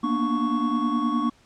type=tone cluster; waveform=triangle; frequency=232.4 / 242.1 / 296 / 1111 Hz; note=A#3 / B3 / D4 / C#6; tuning=-5 / -34 / +14 / +4 cents; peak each=-25 dBFS; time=0.03-1.3 s; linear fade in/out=10 ms; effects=pink hiss -58 dBFS RMS until 1.45 s + low-pass 7000 Hz 12 dB/octave